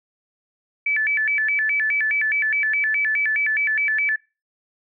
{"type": "tone with vibrato", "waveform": "sine", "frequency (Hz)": 2002, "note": "B6", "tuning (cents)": 23, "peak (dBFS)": -18, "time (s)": [0.86, 4.16], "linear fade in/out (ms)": 5, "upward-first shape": "square", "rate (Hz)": 4.8, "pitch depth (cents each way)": 240, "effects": ["noise-tail reverb RT60 0.3 s tail -23 dB re dry"]}